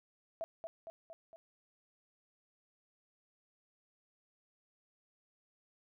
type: tone with echo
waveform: sine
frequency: 659 Hz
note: E5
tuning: 1 cent flat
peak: -36 dBFS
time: 0.41-0.44 s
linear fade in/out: 0 ms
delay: 230 ms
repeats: 4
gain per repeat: -4 dB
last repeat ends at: 1.36 s
effects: none